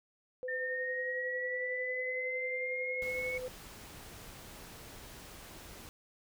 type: tone with tremolo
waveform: sine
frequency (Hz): 507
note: B4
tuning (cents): +45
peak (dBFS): -35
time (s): 0.43-3.48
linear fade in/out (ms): 0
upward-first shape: triangle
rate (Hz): 11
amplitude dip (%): 50
type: linear sweep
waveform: sine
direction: up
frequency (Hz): 1803 to 2217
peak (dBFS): -35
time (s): 0.48-3.38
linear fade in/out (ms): 5
type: noise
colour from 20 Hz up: pink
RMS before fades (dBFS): -50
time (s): 3.02-5.89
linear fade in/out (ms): 0
effects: none